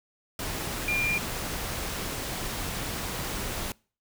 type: tone in noise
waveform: sine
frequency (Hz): 2399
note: D7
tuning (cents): +36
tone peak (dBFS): -25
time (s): 0.88-1.18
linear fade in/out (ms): 2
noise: pink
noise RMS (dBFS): -33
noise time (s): 0.39-3.72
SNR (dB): +5
effects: noise-tail reverb RT60 0.4 s tail -25 dB re dry

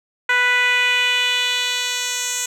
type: tone with band-pass filter sweep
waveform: 10% pulse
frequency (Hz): 494.2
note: B4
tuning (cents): +1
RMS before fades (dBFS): -19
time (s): 0.29-2.46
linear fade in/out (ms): 5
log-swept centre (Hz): 1700 to 6800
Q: 2
effects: none

